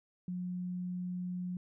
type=tone; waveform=sine; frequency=180 Hz; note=F#3; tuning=47 cents flat; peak=-35 dBFS; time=0.28-1.57 s; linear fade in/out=2 ms; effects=none